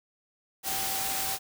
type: tone in noise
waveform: sine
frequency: 774 Hz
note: G5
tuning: 22 cents flat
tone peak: -37 dBFS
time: 0.63-1.39 s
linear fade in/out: 50 ms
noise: white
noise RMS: -31 dBFS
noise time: 0.63-1.39 s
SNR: -9 dB
effects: none